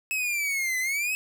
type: exponential two-way sweep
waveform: 45% pulse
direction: down then up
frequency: 2596 to 2006 to 2596 Hz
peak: -25 dBFS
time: 0.11-1.15 s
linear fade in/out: 0 ms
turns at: 0.79 s
effects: none